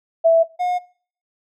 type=tone pair in turn; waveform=sine / triangle; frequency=659.3 / 719.9 Hz; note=E5 / F#5; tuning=0 / -48 cents; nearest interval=major second; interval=152 cents; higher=second; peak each=-9 / -16 dBFS; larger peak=first; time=0.24-0.44 / 0.59-0.79 s; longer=neither; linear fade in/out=20 ms; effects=noise-tail reverb RT60 0.5 s tail -22 dB re dry